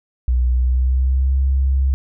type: tone with pitch glide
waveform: sine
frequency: 61.74 to 66.94 Hz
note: B1 to C2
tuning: 0 to +40 cents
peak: -13 dBFS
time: 0.28-1.94 s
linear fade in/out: 0 ms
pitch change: +140 cents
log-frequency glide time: 0.49-1.38 s
effects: none